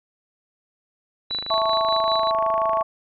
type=tone with tremolo; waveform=sine; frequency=3951 Hz; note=B7; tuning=in tune; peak=-23 dBFS; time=1.3-2.31 s; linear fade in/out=10 ms; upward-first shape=sine; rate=5.1 Hz; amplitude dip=65%
type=click train; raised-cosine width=0.5 ms; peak=-19 dBFS; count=40; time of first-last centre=1.31-2.81 s; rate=26 Hz
type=chord; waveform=sine; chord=A major; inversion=second; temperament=equal; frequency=659.3 / 880 / 1108.7 Hz; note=E5 / A5 / C#6; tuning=0 / 0 / 0 cents; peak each=-22 / -27 / -22 dBFS; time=1.5-2.83 s; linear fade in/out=10 ms
effects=none